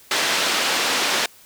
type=band-pass noise; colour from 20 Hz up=white; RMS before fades=-21 dBFS; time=0.11-1.26 s; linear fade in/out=2 ms; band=290 to 4300 Hz; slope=12 dB/octave; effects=white hiss -49 dBFS RMS until 1.45 s